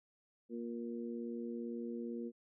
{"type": "harmonic tone", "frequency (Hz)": 117.8, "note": "A#2", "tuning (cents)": 19, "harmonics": [2, 3, 4], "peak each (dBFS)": [-41, -45, -47], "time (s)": [0.49, 2.32], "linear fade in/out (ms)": 50, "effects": []}